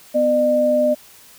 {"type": "tone pair together", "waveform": "sine", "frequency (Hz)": [250, 603.3], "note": ["B3", "D5"], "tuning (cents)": [21, 46], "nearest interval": "octave + minor third", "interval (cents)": 1525, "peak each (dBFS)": [-21, -14], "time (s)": [0.14, 0.95], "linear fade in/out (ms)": 20, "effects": ["white hiss -46 dBFS RMS until 1.38 s"]}